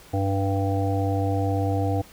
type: harmonic tone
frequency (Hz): 98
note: G2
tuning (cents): 0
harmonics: 1 / 3 / 5 / 7 / 8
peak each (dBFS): -23 / -28 / -30 / -31 / -32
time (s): 0.13-2.02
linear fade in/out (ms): 10
effects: pink hiss -49 dBFS RMS until 2.12 s